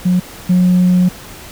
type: tone pair in turn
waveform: sine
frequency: 180.9 / 180.9 Hz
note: F#3 / F#3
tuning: -39 / -39 cents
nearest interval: unison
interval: 0 cents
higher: neither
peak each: -8 / -6 dBFS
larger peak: second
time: 0.05-0.2 / 0.49-1.09 s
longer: second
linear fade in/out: 10 ms
effects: tanh soft clip ceiling -5 dBFS + pink hiss -34 dBFS RMS until 1.51 s